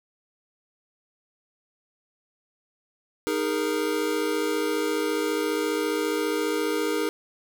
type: chord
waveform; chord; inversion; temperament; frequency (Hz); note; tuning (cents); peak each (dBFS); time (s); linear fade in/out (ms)
square; D# suspended fourth; none; equal with one note detuned; 311.1 / 411.5 / 466.2; D#4 / G#4 / A#4; 0 / -16 / 0; -29; 3.27-7.09; 0
effects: none